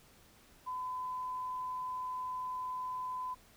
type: tone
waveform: sine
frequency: 1011 Hz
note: B5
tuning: 40 cents sharp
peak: -36 dBFS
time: 0.66-3.35 s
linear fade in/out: 20 ms
effects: pink hiss -62 dBFS RMS until 3.56 s